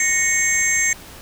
sine tone cluster, 1855 / 2205 / 6330 / 7480 Hz, A#6 / C#7 / G8 / A#8, -9 / -10 / +16 / +5 cents, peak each -20 dBFS, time 0-0.93 s, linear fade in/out 2 ms, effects tanh soft clip ceiling -10 dBFS + pink hiss -40 dBFS RMS until 1.21 s

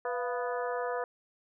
harmonic tone with a mistuned harmonic, 246.9 Hz, B3, in tune, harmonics 2 / 3 / 4 / 5 / 6 / 7, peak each -33 / -37 / -39 / -41 / -43 / -44 dBFS, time 0.05-1.04 s, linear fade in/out 2 ms, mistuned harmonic 3, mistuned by -100 cents, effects none

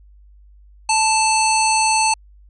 harmonic tone with a mistuned harmonic, 880 Hz, A5, in tune, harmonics 1 / 3 / 5 / 7 / 9 / 10, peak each -16 / -21 / -23 / -24 / -26 / -26 dBFS, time 0.89-2.14 s, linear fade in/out 5 ms, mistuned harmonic 9, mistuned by +17 cents, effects added 50 Hz sine -44 dBFS peak until 2.49 s

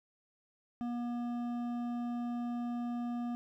triangle tone with hard clipping, 240 Hz, B3, 49 cents flat, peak -36 dBFS, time 0.81-3.35 s, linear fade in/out 0 ms, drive 13 dB, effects none

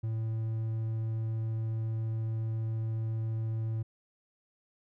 triangle tone, 111.6 Hz, A2, 25 cents sharp, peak -28 dBFS, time 0.03-3.83 s, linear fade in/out 10 ms, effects none

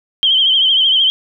sine tone with vibrato, 3136 Hz, G7, in tune, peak -9 dBFS, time 0.23-1.1 s, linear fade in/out 0 ms, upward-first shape triangle, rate 13 Hz, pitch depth 79 cents each way, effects none

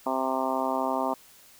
harmonic tone, 131.7 Hz, C3, 12 cents sharp, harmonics 2 / 3 / 4 / 5 / 6 / 7 / 8 / 9, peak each -32 / -37 / -35 / -31 / -33 / -31 / -34 / -37 dBFS, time 0.06-1.14 s, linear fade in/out 5 ms, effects white hiss -54 dBFS RMS until 1.59 s

